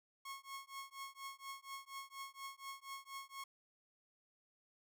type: tone with tremolo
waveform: sawtooth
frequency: 1092 Hz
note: C#6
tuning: 26 cents flat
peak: -40 dBFS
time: 0.25-3.44 s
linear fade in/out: 5 ms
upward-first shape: triangle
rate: 4.2 Hz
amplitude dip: 100%
effects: none